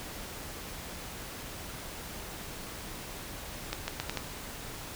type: accelerating click train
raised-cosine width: 0.2 ms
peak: -14 dBFS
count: 5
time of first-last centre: 3.73-4.173 s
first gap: 150 ms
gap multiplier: 0.8
effects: pink hiss -42 dBFS RMS until 4.95 s